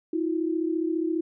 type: tone pair together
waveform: sine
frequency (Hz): 321.5 / 356.2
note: E4 / F4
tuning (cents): -43 / +34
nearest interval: major second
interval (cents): 177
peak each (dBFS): -25 / -29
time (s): 0.13-1.21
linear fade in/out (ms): 5
effects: none